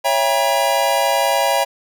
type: chord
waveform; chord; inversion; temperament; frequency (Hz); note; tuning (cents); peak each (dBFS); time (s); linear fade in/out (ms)
square; C# diminished seventh; none; just; 554.4 / 665.2 / 798.3 / 957.9; C#5 / E5 / G5 / Bb5; 0 / +16 / +31 / +47; -21; 0.04-1.65; 20
effects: none